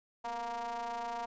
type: ring-modulated tone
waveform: square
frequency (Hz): 115.6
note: A#2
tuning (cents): -14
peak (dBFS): -34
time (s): 0.24-1.26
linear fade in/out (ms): 10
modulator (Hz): 823
effects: resampled to 16000 Hz + 12-bit